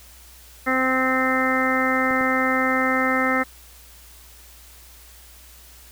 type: harmonic tone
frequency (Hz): 260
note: C4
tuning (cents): -11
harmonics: 1 / 2 / 3 / 4 / 5 / 6 / 7 / 8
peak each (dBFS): -24 / -26 / -29 / -33 / -24 / -33 / -25 / -26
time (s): 0.66-3.44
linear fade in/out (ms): 20
type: clicks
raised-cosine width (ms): 2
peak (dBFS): -22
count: 2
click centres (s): 2.109 / 2.21
effects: added 60 Hz sine -48 dBFS peak until 5.91 s + white hiss -48 dBFS RMS until 5.91 s